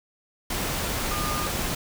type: tone in noise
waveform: sine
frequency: 1213 Hz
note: D#6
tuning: 44 cents flat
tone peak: -30 dBFS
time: 1.11-1.47 s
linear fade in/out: 5 ms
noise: pink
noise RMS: -28 dBFS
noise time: 0.5-1.75 s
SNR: -5 dB
effects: none